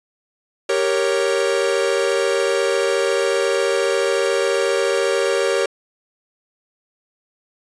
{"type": "chord", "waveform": "45% pulse", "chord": "G diminished", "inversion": "none", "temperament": "equal", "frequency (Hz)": [392, 466.2, 554.4], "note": ["G4", "Bb4", "Db5"], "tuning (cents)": [0, 0, 0], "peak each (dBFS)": -21, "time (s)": [0.69, 5.66], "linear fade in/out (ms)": 5, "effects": ["resampled to 22050 Hz"]}